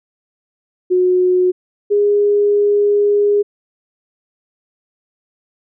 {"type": "tone pair in turn", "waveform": "sine", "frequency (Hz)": [364.6, 410.6], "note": ["F#4", "G#4"], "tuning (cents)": [-25, -20], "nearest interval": "major second", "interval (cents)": 205, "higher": "second", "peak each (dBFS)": -10, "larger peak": "neither", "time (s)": [[0.9, 1.52], [1.9, 3.43]], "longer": "second", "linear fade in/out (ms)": 20, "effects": []}